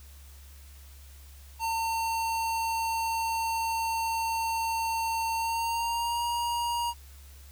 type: tone with pitch glide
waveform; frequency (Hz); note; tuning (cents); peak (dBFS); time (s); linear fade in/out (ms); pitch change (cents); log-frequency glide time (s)
square; 907 to 947.2; A#5 to A#5; -48 to +27; -28; 1.59-6.94; 50; +75; 5.35-6.24
effects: added 69 Hz sine -47 dBFS peak until 7.51 s + white hiss -56 dBFS RMS until 7.51 s